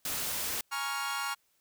white noise, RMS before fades -34 dBFS, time 0.05-0.61 s, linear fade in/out 2 ms
sawtooth chord, Bb minor seventh, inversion third, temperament equal with one note detuned, 830.6 / 945.3 / 1108.7 / 1396.9 Hz, Ab5 / Bb5 / Db6 / F6, 0 / +24 / 0 / 0 cents, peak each -36 / -37 / -33 / -32 dBFS, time 0.71-1.35 s, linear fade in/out 20 ms
effects white hiss -72 dBFS RMS until 1.6 s

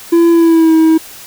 triangle tone with pitch glide, 337.4 to 320.7 Hz, E4 to E4, +40 to -48 cents, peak -3 dBFS, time 0.12-0.98 s, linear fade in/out 10 ms, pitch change -88 cents, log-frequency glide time 0.31-0.74 s, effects white hiss -33 dBFS RMS until 1.26 s

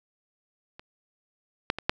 clicks, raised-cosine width 0.3 ms, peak -27 / -7 / -17 / -6 dBFS, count 4, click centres 0.795 / 1.701 / 1.786 / 1.895 s, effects none

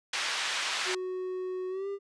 pink band-pass noise, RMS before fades -32 dBFS, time 0.13-0.95 s, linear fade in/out 5 ms, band 1400 to 5200 Hz, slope 12 dB/octave
triangle tone with pitch glide, 369.5 to 398.3 Hz, F#4 to G4, -2 to +28 cents, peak -30 dBFS, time 0.85-1.99 s, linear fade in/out 50 ms, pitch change +130 cents, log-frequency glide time 1.69-1.88 s
effects resampled to 22050 Hz

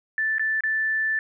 sine tone with dropouts, 1760 Hz, A6, in tune, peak -21 dBFS, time 0.18-1.19 s, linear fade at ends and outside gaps 1 ms, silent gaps 0.383-0.395 / 0.607-0.636 s, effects none

